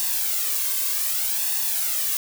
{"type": "noise with flanger", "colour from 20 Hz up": "blue", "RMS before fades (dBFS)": -24, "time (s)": [0, 2.17], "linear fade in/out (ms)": 0, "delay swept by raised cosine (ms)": [1.1, 1.9], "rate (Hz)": 0.65, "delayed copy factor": 0.65, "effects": []}